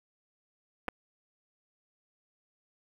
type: clicks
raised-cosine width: 0.5 ms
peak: -18 dBFS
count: 2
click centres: 0.882 / 0.886 s
effects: 8-bit